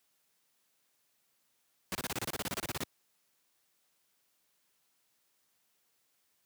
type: noise bursts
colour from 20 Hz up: pink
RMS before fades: -35 dBFS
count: 16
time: 1.92-2.835 s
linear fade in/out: 0 ms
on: 30 ms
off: 29 ms
effects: white hiss -75 dBFS RMS until 6.45 s + high-pass 100 Hz 12 dB/octave